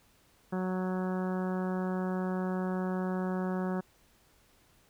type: harmonic tone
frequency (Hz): 185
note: F#3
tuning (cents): 0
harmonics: 1 / 2 / 3 / 4 / 5 / 6 / 7 / 8 / 9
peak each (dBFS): -31 / -37 / -41 / -43 / -45 / -47 / -48 / -49 / -50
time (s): 0.52-3.81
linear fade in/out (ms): 10
effects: pink hiss -65 dBFS RMS until 4.89 s